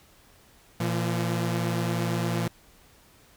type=tone pair together; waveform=sawtooth; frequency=116.5 / 170.46 Hz; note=A#2 / F3; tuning=-1 / -42 cents; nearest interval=perfect fifth; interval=659 cents; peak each=-24 dBFS; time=0.8-2.48 s; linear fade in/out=5 ms; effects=pink hiss -57 dBFS RMS until 3.36 s